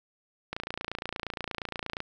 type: click train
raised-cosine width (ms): 0.3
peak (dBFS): -17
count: 43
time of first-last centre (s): 0.53-2.004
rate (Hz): 28.5
effects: none